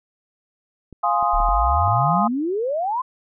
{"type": "clicks", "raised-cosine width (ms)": 3, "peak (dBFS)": -27, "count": 5, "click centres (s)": [0.927, 1.227, 1.402, 1.488, 1.878]}
{"type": "chord", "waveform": "sine", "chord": "F minor seventh", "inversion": "none", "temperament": "equal", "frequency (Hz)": [698.5, 830.6, 1046.5, 1244.5], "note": ["F5", "Ab5", "C6", "Eb6"], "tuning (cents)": [0, 0, 0, 0], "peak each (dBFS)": [-22, -22, -23, -22], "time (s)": [1.03, 2.28], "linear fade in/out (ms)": 10}
{"type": "exponential sweep", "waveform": "sine", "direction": "up", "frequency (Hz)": [32.27, 1062], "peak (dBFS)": -20, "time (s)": [1.33, 3.02], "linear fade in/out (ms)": 10}
{"effects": []}